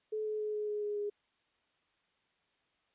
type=tone with pitch steps; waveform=sine; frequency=431.2 / 428 / 424.8 / 421.6 / 418.4 / 415.3 / 412.2 Hz; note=A4 / A4 / G#4 / G#4 / G#4 / G#4 / G#4; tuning=-35 / -48 / +39 / +26 / +13 / 0 / -13 cents; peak=-33 dBFS; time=0.12-1.1 s; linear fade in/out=10 ms; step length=140 ms; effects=white hiss -75 dBFS RMS until 2.94 s + resampled to 8000 Hz